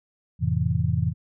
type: chord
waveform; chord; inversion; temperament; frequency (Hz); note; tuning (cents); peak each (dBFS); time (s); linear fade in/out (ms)
sine; F major seventh; none; just; 87.31 / 109.13 / 130.96 / 163.7; F2 / A2 / C3 / E3; 0 / -14 / +2 / -12; -26; 0.39-1.14; 50
effects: none